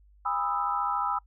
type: chord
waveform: sine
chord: E major seventh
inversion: first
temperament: equal with one note detuned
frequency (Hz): 811.6 / 987.8 / 1244.5 / 1318.5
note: G#5 / B5 / D#6 / E6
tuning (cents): -40 / 0 / 0 / 0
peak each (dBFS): -32 / -31 / -33 / -30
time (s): 0.25-1.19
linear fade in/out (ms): 10
effects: noise-tail reverb RT60 0.1 s tail -24 dB re dry + added 50 Hz sine -55 dBFS peak until 1.26 s